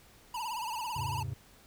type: tone with vibrato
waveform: square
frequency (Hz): 926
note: A#5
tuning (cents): -12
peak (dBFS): -35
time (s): 0.34-1.23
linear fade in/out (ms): 5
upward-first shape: triangle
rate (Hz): 18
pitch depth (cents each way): 150
type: chord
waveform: triangle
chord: E augmented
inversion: none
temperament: equal with one note detuned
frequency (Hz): 82.41 / 103.83 / 134.18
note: E2 / G#2 / B#2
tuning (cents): 0 / 0 / +44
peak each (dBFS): -40 / -36 / -36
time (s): 0.96-1.34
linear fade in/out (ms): 5
effects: pink hiss -59 dBFS RMS until 1.66 s